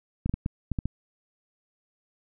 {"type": "clicks", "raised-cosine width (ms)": 5, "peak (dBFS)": -15, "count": 7, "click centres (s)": [0.26, 0.295, 0.34, 0.461, 0.717, 0.788, 0.856], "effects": []}